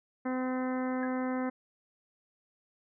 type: harmonic tone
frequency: 256.2 Hz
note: C4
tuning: 36 cents flat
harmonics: 1 / 2 / 3 / 4 / 5 / 6 / 7 / 8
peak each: -31 / -37 / -41 / -43 / -45 / -47 / -48 / -49 dBFS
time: 0.25-1.5 s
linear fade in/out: 10 ms
type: tone with exponential decay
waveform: sine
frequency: 1661.2 Hz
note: G#6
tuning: in tune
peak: -33 dBFS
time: 1.03-1.11 s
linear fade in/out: 1 ms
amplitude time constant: 17 ms
effects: none